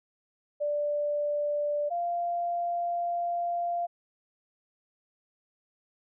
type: tone pair in turn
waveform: sine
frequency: 587.3 / 693.7 Hz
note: D5 / F5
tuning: 0 / -12 cents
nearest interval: minor third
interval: 288 cents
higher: second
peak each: -26 / -27 dBFS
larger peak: first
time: 0.6-1.9 / 1.9-3.87 s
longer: second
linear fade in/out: 20 ms
effects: none